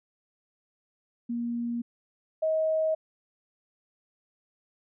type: tone pair in turn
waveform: sine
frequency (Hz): 236.6 / 633.2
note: A#3 / D#5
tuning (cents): +26 / +30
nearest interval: octave + perfect fourth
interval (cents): 1704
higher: second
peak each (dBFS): -28 / -23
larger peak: second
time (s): 1.29-1.82 / 2.42-2.95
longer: neither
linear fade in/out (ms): 10
effects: none